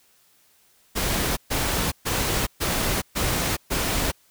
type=noise bursts; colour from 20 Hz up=pink; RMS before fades=-24 dBFS; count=6; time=0.95-4.12 s; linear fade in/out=20 ms; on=420 ms; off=130 ms; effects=white hiss -60 dBFS RMS until 4.3 s